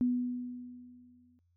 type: tone with exponential decay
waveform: sine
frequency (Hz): 246.9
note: B3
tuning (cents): 0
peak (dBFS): -24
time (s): 0.01-1.39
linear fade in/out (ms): 0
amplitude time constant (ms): 300
effects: added 87 Hz sine -69 dBFS peak until 1.56 s